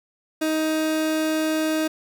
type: tone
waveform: 30% pulse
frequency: 313.7 Hz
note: D#4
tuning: 14 cents sharp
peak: -18 dBFS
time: 0.41-1.88 s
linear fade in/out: 10 ms
effects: none